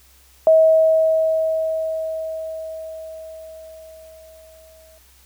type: tone with exponential decay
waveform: sine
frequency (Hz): 640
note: D#5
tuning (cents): +49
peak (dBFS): -8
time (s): 0.47-4.98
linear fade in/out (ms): 1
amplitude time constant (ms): 980
effects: added 64 Hz sine -53 dBFS peak until 5.25 s + white hiss -53 dBFS RMS until 5.25 s